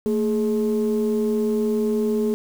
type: tone pair together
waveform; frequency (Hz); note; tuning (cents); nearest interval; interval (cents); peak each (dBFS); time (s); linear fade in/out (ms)
sine; 224.2 / 419.9; A3 / G#4; +33 / +19; major seventh; 1086; -20; 0.06-2.34; 0
effects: tanh soft clip ceiling -14 dBFS + 7-bit